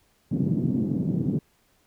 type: band-pass noise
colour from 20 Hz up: white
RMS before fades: -25 dBFS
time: 0.31-1.39 s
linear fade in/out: 5 ms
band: 130 to 260 Hz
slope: 24 dB/octave
effects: pink hiss -65 dBFS RMS until 1.86 s